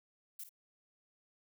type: noise with echo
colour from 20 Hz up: violet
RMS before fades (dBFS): -45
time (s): 0.39-0.44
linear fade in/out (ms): 5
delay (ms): 53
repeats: 1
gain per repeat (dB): -11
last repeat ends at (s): 0.493
effects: none